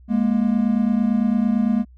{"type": "tone pair together", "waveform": "triangle", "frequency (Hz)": [207.7, 236.6], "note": ["G#3", "A#3"], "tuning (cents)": [0, 26], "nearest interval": "major second", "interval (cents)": 226, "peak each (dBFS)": -17, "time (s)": [0.08, 1.85], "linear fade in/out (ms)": 50, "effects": ["added 62 Hz sine -44 dBFS peak until 1.97 s"]}